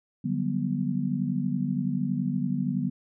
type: chord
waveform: sine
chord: G major seventh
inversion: second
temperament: just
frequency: 147 / 183.75 / 196 / 245 Hz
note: D3 / F#3 / G3 / B3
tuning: +2 / -12 / 0 / -14 cents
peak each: -31 / -31 / -31 / -29 dBFS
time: 0.24-2.9 s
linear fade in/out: 10 ms
effects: none